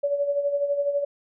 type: tone with tremolo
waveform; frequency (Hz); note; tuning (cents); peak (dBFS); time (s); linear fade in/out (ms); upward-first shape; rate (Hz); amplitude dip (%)
sine; 570; C#5; +48; -19; 0.03-1.05; 10; sine; 12; 60
effects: none